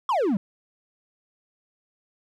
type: exponential sweep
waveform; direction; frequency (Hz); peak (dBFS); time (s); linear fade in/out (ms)
triangle; down; 1154 to 178.8; -18; 0.09-0.37; 2
effects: none